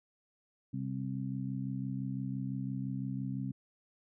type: harmonic tone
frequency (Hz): 65.9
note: C2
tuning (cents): +13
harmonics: 2 / 3 / 4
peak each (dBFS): -37 / -39 / -40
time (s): 0.73-3.52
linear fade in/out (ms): 10
effects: none